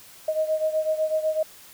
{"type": "beating tone pair", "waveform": "sine", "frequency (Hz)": [624, 632], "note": ["D#5", "D#5"], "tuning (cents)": [5, 27], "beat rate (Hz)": 8, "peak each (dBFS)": [-23, -27], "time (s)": [0.28, 1.43], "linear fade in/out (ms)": 5, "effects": ["white hiss -48 dBFS RMS until 1.73 s"]}